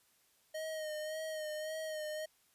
square tone with vibrato, 622 Hz, D#5, 1 cent flat, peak -39 dBFS, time 0.54-2.26 s, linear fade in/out 10 ms, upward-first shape sine, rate 1.8 Hz, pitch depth 36 cents each way, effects white hiss -71 dBFS RMS until 2.54 s + resampled to 32000 Hz

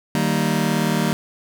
sawtooth chord, Eb major, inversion none, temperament just, 155.56 / 194.45 / 233.3 Hz, Eb3 / G3 / Bb3, 0 / -14 / +2 cents, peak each -18 dBFS, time 0.15-1.13 s, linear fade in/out 0 ms, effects none

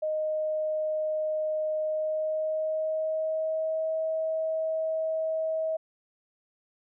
sine tone with pitch glide, 620 to 638.5 Hz, D#5 to D#5, -6 to +45 cents, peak -26 dBFS, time 0.02-5.77 s, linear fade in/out 10 ms, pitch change +51 cents, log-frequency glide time 1.81-3.95 s, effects none

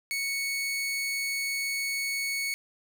sawtooth tone, 2217 Hz, C#7, in tune, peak -25 dBFS, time 0.11-2.54 s, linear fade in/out 0 ms, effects none

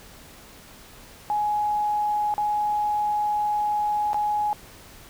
sine tone with dropouts, 837 Hz, G#5, 13 cents sharp, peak -21 dBFS, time 1.3-4.53 s, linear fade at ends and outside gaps 0 ms, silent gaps 2.34-2.38 / 4.132-4.144 s, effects pink hiss -47 dBFS RMS until 5.09 s

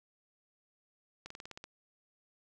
slowing click train, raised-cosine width 0.2 ms, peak -28 dBFS, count 8, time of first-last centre 1.26-1.641 s, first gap 44 ms, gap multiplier 1.07, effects none

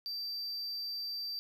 triangle tone, 4672 Hz, D8, 10 cents flat, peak -35 dBFS, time 0.06-1.39 s, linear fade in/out 0 ms, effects none

